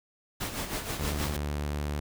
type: noise with tremolo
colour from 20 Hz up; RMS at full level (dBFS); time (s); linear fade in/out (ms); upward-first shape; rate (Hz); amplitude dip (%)
pink; -32; 0.4-1.37; 10; sine; 6.3; 60
type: tone with vibrato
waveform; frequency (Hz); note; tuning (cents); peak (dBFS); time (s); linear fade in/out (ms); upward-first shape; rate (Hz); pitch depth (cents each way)
sawtooth; 73.42; D2; 0; -26; 0.99-2; 5; sine; 9.7; 10
effects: none